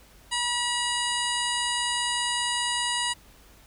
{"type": "harmonic tone", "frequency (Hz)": 965, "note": "B5", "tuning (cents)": -40, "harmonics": [1, 2, 3, 4, 5, 7, 8, 9, 10], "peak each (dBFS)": [-31, -32, -30, -34, -35, -38, -40, -35, -38], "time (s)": [0.31, 3.14], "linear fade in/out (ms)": 20, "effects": ["added 50 Hz sine -55 dBFS peak until 3.66 s", "pink hiss -55 dBFS RMS until 3.66 s"]}